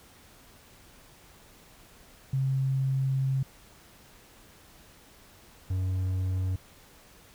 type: tone pair in turn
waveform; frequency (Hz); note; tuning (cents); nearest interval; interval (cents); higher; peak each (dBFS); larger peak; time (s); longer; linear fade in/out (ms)
sine / triangle; 133.8 / 93.08; C3 / F#2; +39 / +11; tritone; 628; first; -24; neither; 2.33-3.43 / 5.7-6.56; first; 5
effects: pink hiss -55 dBFS RMS until 7.34 s